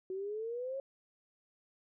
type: exponential sweep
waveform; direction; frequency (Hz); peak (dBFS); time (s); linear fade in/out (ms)
sine; up; 370 to 551; -36; 0.1-0.8; 2
effects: none